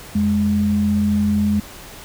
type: tone pair together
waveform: sine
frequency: 88.14 / 207.7 Hz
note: F2 / G#3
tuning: +16 / 0 cents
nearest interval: octave + minor third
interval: 1484 cents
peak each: -23 / -15 dBFS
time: 0.15-1.6 s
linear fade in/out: 5 ms
effects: pink hiss -38 dBFS RMS until 2.04 s